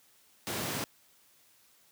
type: high-pass noise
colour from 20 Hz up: pink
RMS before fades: -35 dBFS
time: 0.47-0.84 s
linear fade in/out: 0 ms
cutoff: 100 Hz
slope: 24 dB/octave
effects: white hiss -64 dBFS RMS until 1.91 s + high-pass 60 Hz 12 dB/octave

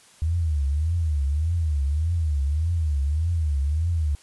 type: tone with vibrato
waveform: sine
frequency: 77 Hz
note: D#2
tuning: 17 cents flat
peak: -20 dBFS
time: 0.22-4.15 s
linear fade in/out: 0 ms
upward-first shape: triangle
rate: 1.7 Hz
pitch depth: 220 cents each way
effects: white hiss -53 dBFS RMS until 4.22 s + resampled to 24000 Hz

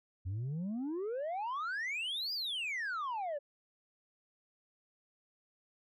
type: exponential two-way sweep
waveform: sine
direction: up then down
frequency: 87 to 4978 to 551 Hz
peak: -32 dBFS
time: 0.25-3.39 s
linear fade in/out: 20 ms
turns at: 2.33 s
effects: tanh soft clip ceiling -34 dBFS

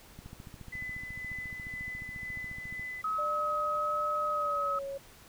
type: click train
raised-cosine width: 5 ms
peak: -33 dBFS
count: 38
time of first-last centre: 0.19-2.796 s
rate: 14.2 Hz
type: tone with tremolo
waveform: sine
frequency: 2008 Hz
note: B6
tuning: 28 cents sharp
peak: -36 dBFS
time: 0.72-3.02 s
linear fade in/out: 10 ms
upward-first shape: sine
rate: 2 Hz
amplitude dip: 35%
type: tone with vibrato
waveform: sine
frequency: 1275 Hz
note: D#6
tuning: 42 cents sharp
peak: -29 dBFS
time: 3.04-4.79 s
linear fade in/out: 5 ms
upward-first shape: sine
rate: 1.3 Hz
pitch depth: 9 cents each way
type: tone with pitch glide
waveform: sine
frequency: 598 to 551.5 Hz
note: D5 to C#5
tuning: +31 to -9 cents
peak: -35 dBFS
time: 3.18-4.98 s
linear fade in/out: 10 ms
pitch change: -140 cents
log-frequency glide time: 4.31-4.85 s
effects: pink hiss -55 dBFS RMS until 5.28 s

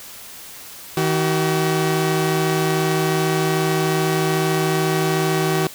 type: tone pair together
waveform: sawtooth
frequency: 158.7 / 379.9 Hz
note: D#3 / F#4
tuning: +35 / +46 cents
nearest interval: octave + minor third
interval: 1511 cents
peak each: -16 dBFS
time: 0.97-5.67 s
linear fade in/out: 2 ms
effects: white hiss -38 dBFS RMS until 5.74 s

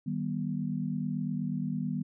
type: chord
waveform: sine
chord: Eb augmented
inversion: none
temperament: just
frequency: 155.56 / 194.45 / 243.1 Hz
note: Eb3 / G3 / B3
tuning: 0 / -14 / -27 cents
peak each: -34 dBFS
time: 0.06-2.03 s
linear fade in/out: 10 ms
effects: none

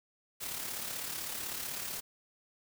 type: noise with amplitude modulation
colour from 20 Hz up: white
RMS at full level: -37 dBFS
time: 0.4-2.01 s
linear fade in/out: 20 ms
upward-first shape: sine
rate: 35.9 Hz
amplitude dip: 45%
effects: none

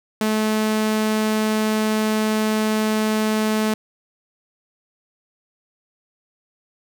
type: tone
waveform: sawtooth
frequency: 216.3 Hz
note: A3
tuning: 29 cents flat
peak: -14 dBFS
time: 0.21-3.74 s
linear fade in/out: 2 ms
effects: none

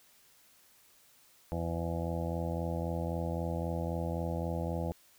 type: harmonic tone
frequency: 83.8 Hz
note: E2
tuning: 29 cents sharp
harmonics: 1 / 2 / 3 / 4 / 6 / 7 / 8 / 9 / 10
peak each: -36 / -37 / -44 / -42 / -40 / -43 / -44 / -48 / -46 dBFS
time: 1.52-4.92 s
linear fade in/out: 0 ms
effects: white hiss -63 dBFS RMS until 5.18 s

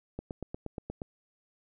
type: click train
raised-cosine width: 2 ms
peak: -23 dBFS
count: 8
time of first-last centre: 0.19-1.018 s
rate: 8.45 Hz
effects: none

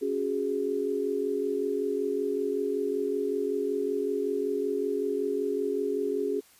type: chord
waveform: sine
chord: C# suspended fourth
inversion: none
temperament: equal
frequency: 277.2 / 370 / 415.3 Hz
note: C#4 / F#4 / G#4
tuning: 0 / 0 / 0 cents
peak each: -33 / -32 / -28 dBFS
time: 0.01-6.41 s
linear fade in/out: 20 ms
effects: white hiss -58 dBFS RMS until 6.59 s + resampled to 32000 Hz

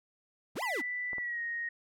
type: linear two-way sweep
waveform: square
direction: up then down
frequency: 51 to 1075 to 206.2 Hz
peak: -35 dBFS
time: 0.55-0.82 s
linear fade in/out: 20 ms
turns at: 0.63 s
type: tone with pitch glide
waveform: sine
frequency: 1979 to 1870.1 Hz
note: B6 to A#6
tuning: +3 to +5 cents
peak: -33 dBFS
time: 0.62-1.69 s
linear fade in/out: 5 ms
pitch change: -98 cents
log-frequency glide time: 1.15-1.41 s
type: clicks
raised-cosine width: 1 ms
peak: -31 dBFS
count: 2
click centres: 1.132 / 1.183 s
effects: none

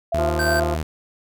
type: tone with tremolo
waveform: sine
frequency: 669 Hz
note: E5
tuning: 25 cents sharp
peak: -20 dBFS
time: 0.12-0.77 s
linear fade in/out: 5 ms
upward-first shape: square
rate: 2.9 Hz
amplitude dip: 60%
type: tone with vibrato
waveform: sawtooth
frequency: 77.78 Hz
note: D#2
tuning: in tune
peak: -19 dBFS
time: 0.14-0.83 s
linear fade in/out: 5 ms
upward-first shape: sine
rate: 6.6 Hz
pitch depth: 13 cents each way
type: harmonic tone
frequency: 174.61 Hz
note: F3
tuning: in tune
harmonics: 2 / 3 / 4 / 5 / 6 / 7 / 8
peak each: -26 / -30 / -32 / -34 / -36 / -37 / -38 dBFS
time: 0.18-0.75 s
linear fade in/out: 10 ms
type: tone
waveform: square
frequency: 1553 Hz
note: G6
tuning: 17 cents flat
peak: -22 dBFS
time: 0.39-0.6 s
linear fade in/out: 5 ms
effects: none

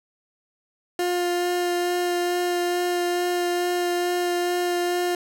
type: tone with vibrato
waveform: 30% pulse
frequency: 353.3 Hz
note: F4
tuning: 20 cents sharp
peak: -19 dBFS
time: 0.99-5.15 s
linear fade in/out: 2 ms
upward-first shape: sine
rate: 2.3 Hz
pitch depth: 9 cents each way
effects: none

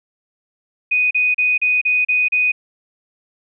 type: tone bursts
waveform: sine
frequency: 2489 Hz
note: D#7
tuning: in tune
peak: -13 dBFS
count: 7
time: 0.91-2.52 s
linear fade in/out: 10 ms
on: 200 ms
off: 35 ms
effects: none

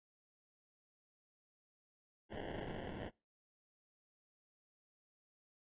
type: noise with sample-and-hold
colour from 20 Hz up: violet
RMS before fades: -45 dBFS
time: 2.29-3.11 s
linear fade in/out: 50 ms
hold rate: 1225 Hz
effects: noise-tail reverb RT60 0.3 s tail -26 dB re dry + resampled to 8000 Hz

